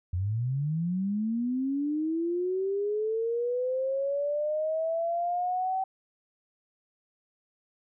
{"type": "linear sweep", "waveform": "sine", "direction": "up", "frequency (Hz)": [85.3, 767], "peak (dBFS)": -26, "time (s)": [0.13, 5.84], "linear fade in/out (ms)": 5, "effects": []}